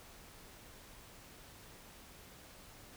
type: silence
effects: pink hiss -56 dBFS RMS until 2.96 s